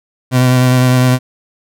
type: tone with vibrato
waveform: 30% pulse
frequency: 126.8 Hz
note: B2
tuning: 46 cents sharp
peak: -5 dBFS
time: 0.31-1.19 s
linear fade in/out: 50 ms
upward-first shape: sine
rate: 9.8 Hz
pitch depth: 17 cents each way
effects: none